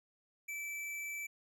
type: tone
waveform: square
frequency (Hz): 2318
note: D7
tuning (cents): -23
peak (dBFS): -40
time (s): 0.48-1.27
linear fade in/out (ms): 10
effects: none